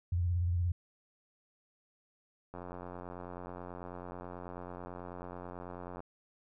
sine tone with vibrato, 87.4 Hz, F2, 2 cents sharp, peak -28 dBFS, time 0.12-0.72 s, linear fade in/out 5 ms, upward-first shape square, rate 17 Hz, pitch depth 53 cents each way
click train, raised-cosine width 1 ms, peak -30 dBFS, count 310, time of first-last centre 2.54-6.004 s, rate 89.2 Hz
effects none

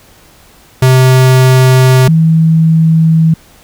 square / sine tone pair in turn, 129.5 / 161.52 Hz, C3 / E3, -17 / -35 cents, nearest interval major third, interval 382 cents, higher second, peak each -4 dBFS, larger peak neither, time 0.82-2.08 / 2.08-3.34 s, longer neither, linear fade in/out 5 ms, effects pink hiss -42 dBFS RMS until 3.63 s

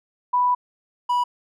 sine / triangle tone pair in turn, 987.8 / 978.7 Hz, B5 / B5, 0 / -16 cents, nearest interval unison, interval 16 cents, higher first, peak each -16 dBFS, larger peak neither, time 0.33-0.55 / 1.09-1.24 s, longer first, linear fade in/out 10 ms, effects none

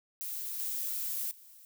violet noise with level steps, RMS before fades -38 / -35 / -55 dBFS, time 0.21-1.65 s, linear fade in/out 0 ms, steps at 0.59 / 1.31 s, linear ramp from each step 2 ms, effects none

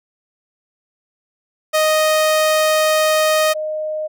sawtooth / sine tone pair in turn, 622.3 / 617.6 Hz, D#5 / D#5, 0 / -13 cents, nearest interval unison, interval 13 cents, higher first, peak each -9 / -20 dBFS, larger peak first, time 1.73-3.54 / 3.54-4.08 s, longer first, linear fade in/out 20 ms, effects none

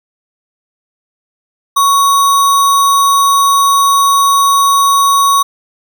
sine tone with sample-and-hold, 1115 Hz, C#6, 10 cents sharp, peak -6 dBFS, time 1.76-5.43 s, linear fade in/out 10 ms, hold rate 4900 Hz, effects none

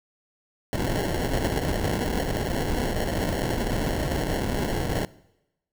pink noise with sample-and-hold, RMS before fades -26 dBFS, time 0.73-5.05 s, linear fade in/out 0 ms, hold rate 1225 Hz, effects noise-tail reverb RT60 0.9 s tail -21 dB re dry

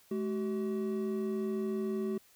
triangle tone pair together, 213.5 / 380.4 Hz, G#3 / F#4, +48 / +48 cents, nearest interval minor seventh, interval 1000 cents, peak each -32 / -32 dBFS, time 0.11-2.18 s, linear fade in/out 5 ms, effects white hiss -63 dBFS RMS until 2.35 s

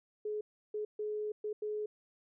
sine tone bursts at uneven times, 423.4 Hz, G#4, 33 cents sharp, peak -34 dBFS, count 5, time 0.25-0.41 / 0.74-0.85 / 0.99-1.32 / 1.44-1.53 / 1.62-1.86 s, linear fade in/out 5 ms, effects none

